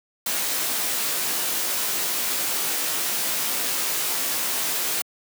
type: noise with comb filter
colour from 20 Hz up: white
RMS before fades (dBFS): -25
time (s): 0.26-5.02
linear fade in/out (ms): 5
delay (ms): 17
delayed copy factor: -0.7
effects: high-pass 200 Hz 12 dB/octave